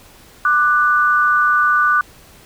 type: tone pair together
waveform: sine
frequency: 1184.9 / 1480 Hz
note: D6 / F#6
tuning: +15 / 0 cents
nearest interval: major third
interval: 385 cents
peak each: -14 dBFS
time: 0.45-2.01 s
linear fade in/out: 2 ms
effects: pink hiss -45 dBFS RMS until 2.45 s